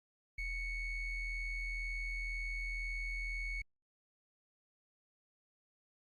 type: ring-modulated tone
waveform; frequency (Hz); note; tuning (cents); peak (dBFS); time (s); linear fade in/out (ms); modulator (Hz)
triangle; 1089; C#6; -31; -32; 0.38-3.62; 5; 1130
effects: Opus 48 kbps